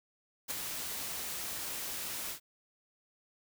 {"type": "noise with ADSR envelope", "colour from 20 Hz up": "white", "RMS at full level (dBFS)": -33, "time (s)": [0.48, 2.4], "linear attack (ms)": 31, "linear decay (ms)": 4, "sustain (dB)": -6, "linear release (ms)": 93, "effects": []}